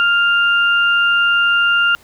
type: tone pair together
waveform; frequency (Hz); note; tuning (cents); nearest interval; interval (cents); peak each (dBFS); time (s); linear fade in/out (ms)
sine; 1400.2 / 2794; F6 / F7; +4 / 0; octave; 1196; -12 / -17; 0-1.95; 0
effects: pink hiss -48 dBFS RMS until 2.03 s